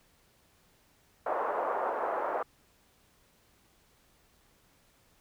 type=band-pass noise; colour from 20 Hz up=pink; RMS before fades=-32 dBFS; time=1.26-2.43 s; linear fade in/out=5 ms; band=480 to 1200 Hz; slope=24 dB/octave; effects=pink hiss -66 dBFS RMS until 5.2 s

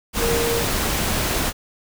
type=tone in noise; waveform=sine; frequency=466.2 Hz; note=A#4; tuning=in tune; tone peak=-21 dBFS; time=0.18-0.64 s; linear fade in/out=50 ms; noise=pink; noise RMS=-22 dBFS; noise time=0.13-1.53 s; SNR=-2 dB; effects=none

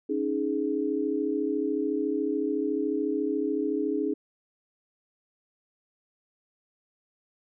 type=chord; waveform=sine; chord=C# suspended second; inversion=none; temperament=equal with one note detuned; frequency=277.2 / 311.1 / 418.2 Hz; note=C#4 / D#4 / G#4; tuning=0 / 0 / +12 cents; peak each=-30 / -29 / -29 dBFS; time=0.09-4.14 s; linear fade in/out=10 ms; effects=none

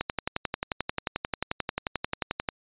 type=click train; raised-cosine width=0.3 ms; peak=-11 dBFS; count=29; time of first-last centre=0.01-2.488 s; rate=11.3 Hz; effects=resampled to 8000 Hz

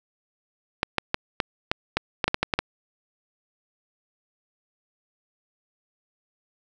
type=clicks; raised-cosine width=0.3 ms; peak=-5 dBFS; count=12; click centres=0.831 / 0.983 / 1.144 / 1.402 / 1.715 / 1.97 / 2.242 / 2.28 / 2.344 / 2.43 / 2.538 / 2.59 s; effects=none

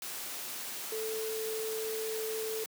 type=tone in noise; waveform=sine; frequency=440 Hz; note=A4; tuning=in tune; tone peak=-34 dBFS; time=0.92-2.64 s; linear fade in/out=2 ms; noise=white; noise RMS=-40 dBFS; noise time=0.02-2.66 s; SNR=+3 dB; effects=high-pass 200 Hz 12 dB/octave

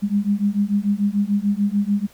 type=beating tone pair; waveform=sine; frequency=200 / 206.8 Hz; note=G3 / G#3; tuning=+35 / -7 cents; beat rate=6.8 Hz; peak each=-20 dBFS; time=0.02-2.07 s; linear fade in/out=20 ms; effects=pink hiss -51 dBFS RMS until 2.13 s

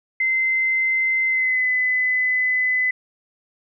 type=tone with pitch glide; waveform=sine; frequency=2069 to 2012 Hz; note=C7 to B6; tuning=-20 to +32 cents; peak=-17 dBFS; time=0.2-2.91 s; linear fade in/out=5 ms; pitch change=-48 cents; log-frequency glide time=1.27-1.68 s; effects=none

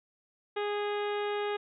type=harmonic tone; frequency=412.8 Hz; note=G#4; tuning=10 cents flat; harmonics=1 / 2 / 3 / 4 / 5 / 6 / 7 / 8 / 9; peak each=-31 / -37 / -41 / -43 / -45 / -47 / -48 / -49 / -50 dBFS; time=0.56-1.57 s; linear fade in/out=10 ms; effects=none

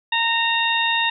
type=harmonic tone; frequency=922 Hz; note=A#5; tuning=19 cents flat; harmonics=1 / 2 / 3 / 4; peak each=-23 / -23 / -23 / -23 dBFS; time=0.12-1.1 s; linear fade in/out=5 ms; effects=none

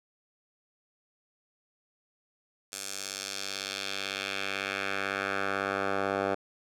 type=tone with band-pass filter sweep; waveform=10% pulse; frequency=98 Hz; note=G2; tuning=in tune; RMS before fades=-33 dBFS; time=2.72-6.35 s; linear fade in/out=10 ms; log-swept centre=7700 to 830 Hz; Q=1.3; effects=none

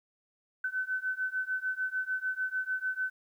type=beating tone pair; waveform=sine; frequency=1514 / 1520.7 Hz; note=F#6 / F#6; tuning=+39 / +47 cents; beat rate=6.7 Hz; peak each=-34 / -33 dBFS; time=0.64-3.1 s; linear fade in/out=5 ms; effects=11-bit

